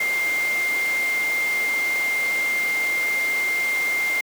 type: tone in noise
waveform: sine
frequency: 2106 Hz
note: C7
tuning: 11 cents sharp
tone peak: -20 dBFS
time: 0-4.21 s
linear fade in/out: 5 ms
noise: pink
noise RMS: -31 dBFS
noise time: 0-4.21 s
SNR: +8 dB
effects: high-pass 400 Hz 12 dB/octave